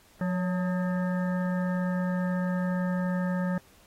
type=harmonic tone with a mistuned harmonic; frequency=179.7 Hz; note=F3; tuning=50 cents sharp; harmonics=1 / 3 / 5 / 7 / 9 / 10; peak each=-26 / -35 / -41 / -42 / -42 / -44 dBFS; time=0.21-3.58 s; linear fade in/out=2 ms; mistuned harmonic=3; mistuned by=+52 cents; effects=pink hiss -59 dBFS RMS until 3.86 s + AAC 48 kbps